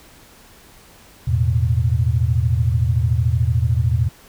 sine chord, E suspended fourth, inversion none, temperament equal, 82.41 / 110 / 123.47 Hz, E2 / A2 / B2, 0 / 0 / 0 cents, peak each -19 dBFS, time 1.27-4.09 s, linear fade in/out 10 ms, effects pink hiss -47 dBFS RMS until 4.28 s

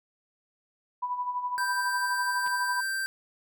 sine tone with tremolo, 987.8 Hz, B5, in tune, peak -26 dBFS, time 1.02-2.81 s, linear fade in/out 10 ms, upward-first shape sine, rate 12 Hz, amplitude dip 60%
square tone, 1568 Hz, G6, in tune, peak -29 dBFS, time 1.58-3.06 s, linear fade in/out 0 ms
clicks, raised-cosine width 0.3 ms, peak -29 dBFS, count 2, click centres 2.464 / 2.475 s
effects none

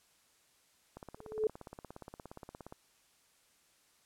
click train, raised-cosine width 1 ms, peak -32 dBFS, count 31, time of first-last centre 0.97-2.724 s, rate 17.1 Hz
sine tone with exponential growth, 433.2 Hz, A4, 27 cents flat, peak -24 dBFS, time 1.17-1.47 s, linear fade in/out 2 ms, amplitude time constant 64 ms
effects white hiss -69 dBFS RMS until 4.05 s + low-pass 11000 Hz 12 dB/octave

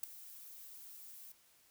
violet noise with ADSR envelope, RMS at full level -34 dBFS, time 0.03-1.32 s, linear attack 7 ms, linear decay 4 ms, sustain -19 dB, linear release 5 ms, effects white hiss -68 dBFS RMS until 1.7 s

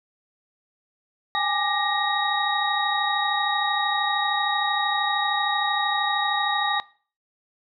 sine tone cluster, 806 / 839 / 1185 / 1878 / 3788 Hz, G5 / G#5 / D6 / A#6 / A#7, +48 / +17 / +15 / +12 / +27 cents, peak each -28 dBFS, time 1.35-6.8 s, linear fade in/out 0 ms, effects noise-tail reverb RT60 0.4 s tail -19 dB re dry

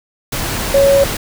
sine tone in noise, 554.4 Hz, C#5, in tune, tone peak -7 dBFS, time 0.74-1.04 s, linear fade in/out 5 ms, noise pink, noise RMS -20 dBFS, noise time 0.32-1.17 s, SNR +10 dB, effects none

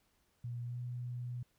sine tone with pitch glide, 120.2 to 122.65 Hz, B2 to B2, -46 to -12 cents, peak -38 dBFS, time 0.44-1.43 s, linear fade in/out 5 ms, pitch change +34 cents, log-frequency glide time 0.64-0.78 s, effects pink hiss -75 dBFS RMS until 1.58 s

